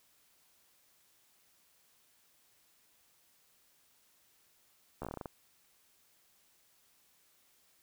slowing click train, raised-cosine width 1 ms, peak -26 dBFS, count 10, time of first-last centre 5.02-5.258 s, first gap 13 ms, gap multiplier 1.17, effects white hiss -69 dBFS RMS until 7.82 s

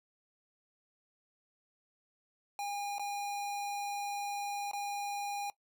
square tone with dropouts, 812 Hz, G#5, 39 cents flat, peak -36 dBFS, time 2.59-5.5 s, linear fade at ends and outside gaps 1 ms, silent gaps 2.983-2.995 / 4.713-4.733 s, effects noise-tail reverb RT60 0.1 s tail -19 dB re dry

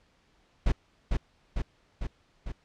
brown noise with echo, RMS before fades -22 dBFS, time 0.66-0.72 s, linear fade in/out 5 ms, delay 450 ms, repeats 4, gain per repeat -3 dB, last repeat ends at 2.52 s, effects pink hiss -66 dBFS RMS until 2.64 s + low-pass 5000 Hz 12 dB/octave

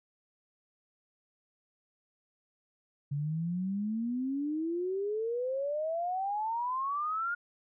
sine exponential sweep, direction up, 139.8 to 1436 Hz, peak -30 dBFS, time 3.11-7.35 s, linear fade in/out 10 ms, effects none

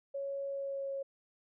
sine tone with pitch glide, 554.4 to 548 Hz, C#5 to C#5, 0 to -20 cents, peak -35 dBFS, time 0.14-1.03 s, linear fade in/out 10 ms, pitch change -20 cents, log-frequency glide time 0.48-0.92 s, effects none

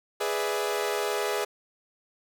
sawtooth chord, E dominant seventh, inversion first, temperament equal, 415.3 / 493.9 / 587.3 / 659.3 Hz, G#4 / B4 / D5 / E5, 0 / 0 / 0 / 0 cents, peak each -25 / -29 / -31 / -31 dBFS, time 0.2-1.45 s, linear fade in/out 10 ms, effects none

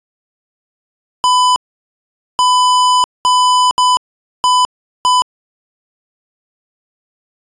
square tone bursts at uneven times, 1000 Hz, B5, 21 cents sharp, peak -9 dBFS, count 6, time 1.24-1.56 / 2.39-3.04 / 3.25-3.71 / 3.78-3.97 / 4.44-4.65 / 5.05-5.22 s, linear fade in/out 0 ms, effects resampled to 22050 Hz

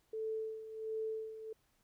sine tone with tremolo, 440 Hz, A4, in tune, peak -35 dBFS, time 0.13-1.53 s, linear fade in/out 5 ms, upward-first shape sine, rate 1.4 Hz, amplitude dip 70%, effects pink hiss -75 dBFS RMS until 1.83 s

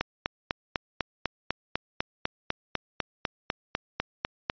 click train, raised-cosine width 0.3 ms, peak -10 dBFS, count 19, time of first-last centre 0.01-4.499 s, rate 4.01 Hz, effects resampled to 11025 Hz

